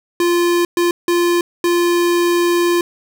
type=tone bursts at uneven times; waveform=square; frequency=347.2 Hz; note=F4; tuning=10 cents flat; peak=-13 dBFS; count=4; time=0.2-0.65 / 0.77-0.91 / 1.08-1.41 / 1.64-2.81 s; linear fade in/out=2 ms; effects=none